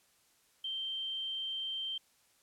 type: tone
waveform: sine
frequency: 3136 Hz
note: G7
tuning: in tune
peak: -35 dBFS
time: 0.64-1.98 s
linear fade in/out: 5 ms
effects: white hiss -69 dBFS RMS until 2.42 s + low-pass 12000 Hz 12 dB/octave